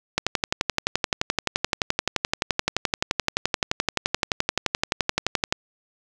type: click train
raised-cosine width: 0.2 ms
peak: -3 dBFS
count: 63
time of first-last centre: 0.18-5.525 s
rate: 11.6 Hz
effects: none